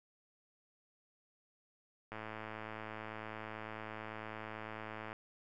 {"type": "click train", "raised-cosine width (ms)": 0.5, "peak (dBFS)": -29, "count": 329, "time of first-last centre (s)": [2.12, 5.129], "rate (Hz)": 109, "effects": []}